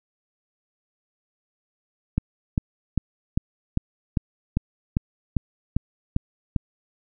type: click train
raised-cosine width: 5 ms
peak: -8 dBFS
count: 12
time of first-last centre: 2.18-6.562 s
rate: 2.51 Hz
effects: none